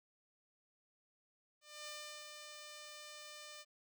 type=tone with ADSR envelope; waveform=5% pulse; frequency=599 Hz; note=D5; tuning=34 cents sharp; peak=-34 dBFS; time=1.61-3.65 s; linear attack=260 ms; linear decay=400 ms; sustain=-5 dB; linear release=43 ms; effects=none